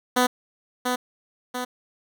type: tone with echo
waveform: 10% pulse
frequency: 249.5 Hz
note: B3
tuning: 18 cents sharp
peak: -9 dBFS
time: 0.16-0.27 s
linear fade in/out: 10 ms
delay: 690 ms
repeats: 2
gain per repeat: -5 dB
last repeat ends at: 1.65 s
effects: none